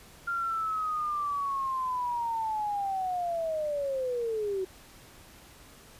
sine linear sweep, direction down, 1396.9 to 370 Hz, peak -28 dBFS, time 0.27-4.65 s, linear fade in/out 10 ms, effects pink hiss -53 dBFS RMS until 5.99 s + resampled to 32000 Hz

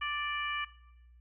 harmonic tone, 587.3 Hz, D5, in tune, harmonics 2 / 3 / 4 / 5, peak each -36 / -38 / -39 / -40 dBFS, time 0.01-0.65 s, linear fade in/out 10 ms, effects noise-tail reverb RT60 0.9 s tail -17 dB re dry + added 60 Hz sine -55 dBFS peak until 1.2 s

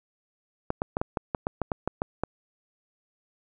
clicks, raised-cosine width 1 ms, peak -12 dBFS, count 12, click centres 0.704 / 0.819 / 0.969 / 1.015 / 1.172 / 1.348 / 1.469 / 1.617 / 1.718 / 1.876 / 2.019 / 2.236 s, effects none

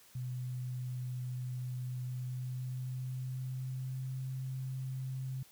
sine tone with pitch glide, 125.9 to 131.02 Hz, B2 to C3, +34 to +3 cents, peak -36 dBFS, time 0.15-5.43 s, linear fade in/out 5 ms, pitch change +69 cents, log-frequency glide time 2.03-4.26 s, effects white hiss -61 dBFS RMS until 5.51 s

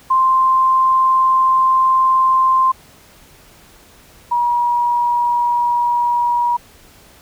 sine tone pair in turn, 1046.5 / 959.4 Hz, C6 / A#5, 0 / +50 cents, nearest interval major second, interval 150 cents, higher first, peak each -10 / -13 dBFS, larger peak first, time 0.1-2.72 / 4.31-6.57 s, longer first, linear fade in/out 10 ms, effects pink hiss -46 dBFS RMS until 7.21 s

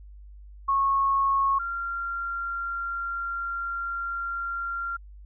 sine tone pair in turn, 1097 / 1382.1 Hz, C#6 / F6, -18 / -18 cents, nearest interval major third, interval 400 cents, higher second, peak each -20 / -28 dBFS, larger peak first, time 0.68-1.59 / 1.59-4.97 s, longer second, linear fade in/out 10 ms, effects added 50 Hz sine -43 dBFS peak until 5.25 s

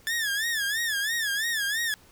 sawtooth tone with vibrato, 1739 Hz, A6, 21 cents flat, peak -22 dBFS, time 0.07-1.94 s, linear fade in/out 0 ms, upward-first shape sine, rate 3 Hz, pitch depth 140 cents each way, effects pink hiss -56 dBFS RMS until 2.11 s

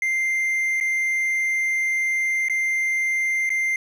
triangle tone with dropouts, 2093 Hz, C7, in tune, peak -18 dBFS, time 0.02-3.76 s, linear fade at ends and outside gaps 2 ms, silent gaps 0.802-0.809 / 2.485-2.497 / 3.493-3.502 s, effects none

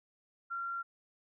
sine tone, 1376 Hz, F6, 26 cents flat, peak -35 dBFS, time 0.5-0.83 s, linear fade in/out 20 ms, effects none

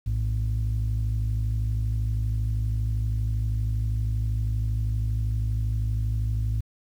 sine tone pair together, 57.39 / 110 Hz, A#1 / A2, -26 / 0 cents, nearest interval major seventh, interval 1126 cents, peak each -24 dBFS, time 0.06-6.61 s, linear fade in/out 10 ms, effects tanh soft clip ceiling -19 dBFS + 9-bit

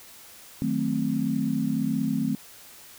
sine chord, D# diminished seventh, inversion none, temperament equal, 155.56 / 185 / 220 / 261.6 Hz, D#3 / F#3 / A3 / C4, 0 / 0 / 0 / 0 cents, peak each -31 / -32 / -27 / -27 dBFS, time 0.62-2.35 s, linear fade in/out 0 ms, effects white hiss -48 dBFS RMS until 2.98 s

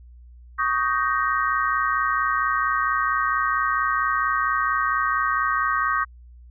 sine chord, Eb dominant seventh, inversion third, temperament just, 1120.1 / 1244.5 / 1555.6 / 1866.8 Hz, Db6 / Eb6 / G6 / Bb6, +18 / 0 / -14 / +2 cents, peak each -24 / -24 / -26 / -28 dBFS, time 0.58-6.05 s, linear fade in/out 20 ms, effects added 60 Hz sine -43 dBFS peak until 6.5 s

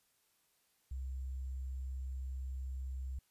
sine tone with sample-and-hold, 65.41 Hz, C2, in tune, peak -38 dBFS, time 0.91-3.19 s, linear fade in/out 5 ms, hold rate 7350 Hz, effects white hiss -75 dBFS RMS until 3.3 s + resampled to 32000 Hz

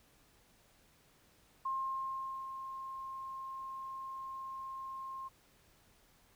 sine tone with ADSR envelope, 1064 Hz, C6, 29 cents sharp, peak -33 dBFS, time 1.65-5.29 s, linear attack 8 ms, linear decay 810 ms, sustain -8 dB, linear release 19 ms, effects pink hiss -67 dBFS RMS until 6.35 s

